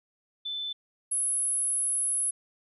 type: tone pair in turn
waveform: sine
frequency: 3520 / 10668 Hz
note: A7 / E9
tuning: 0 / +20 cents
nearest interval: octave + perfect fifth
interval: 1920 cents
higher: second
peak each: -31 / -25 dBFS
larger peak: second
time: 0.45-0.73 / 1.11-2.31 s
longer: second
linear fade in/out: 10 ms
effects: none